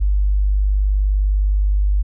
sine tone, 49.77 Hz, G1, 27 cents sharp, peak -13 dBFS, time 0-2.03 s, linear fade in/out 20 ms, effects none

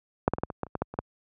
clicks, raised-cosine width 1 ms, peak -6 / -10 / -17 / -12 / -20 / -14 / -30 / -16 / -12 / -24 / -12 dBFS, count 11, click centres 0.279 / 0.336 / 0.384 / 0.435 / 0.502 / 0.633 / 0.667 / 0.753 / 0.82 / 0.94 / 0.989 s, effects high-pass 60 Hz 12 dB/octave

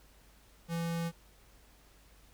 square tone, 167.8 Hz, E3, 31 cents sharp, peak -33 dBFS, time 0.68-1.12 s, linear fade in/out 50 ms, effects added 50 Hz sine -61 dBFS peak until 2.33 s + pink hiss -63 dBFS RMS until 2.33 s

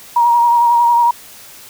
sine tone with vibrato, 947 Hz, A#5, 27 cents sharp, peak -8 dBFS, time 0.16-1.11 s, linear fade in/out 5 ms, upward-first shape sine, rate 11 Hz, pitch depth 25 cents each way, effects white hiss -38 dBFS RMS until 1.69 s

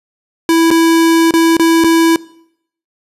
square tone with dropouts, 329.6 Hz, E4, in tune, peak -8 dBFS, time 0.49-2.16 s, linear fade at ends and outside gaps 1 ms, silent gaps 0.705-0.712 / 1.309-1.338 / 1.568-1.596 / 1.839-1.844 s, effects noise-tail reverb RT60 0.7 s tail -21 dB re dry + resampled to 32000 Hz

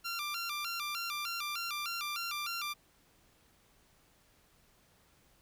15% pulse tone with vibrato, 1277 Hz, D#6, 45 cents sharp, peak -29 dBFS, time 0.04-2.74 s, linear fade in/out 20 ms, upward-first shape square, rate 3.3 Hz, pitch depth 130 cents each way, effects pink hiss -67 dBFS RMS until 5.41 s

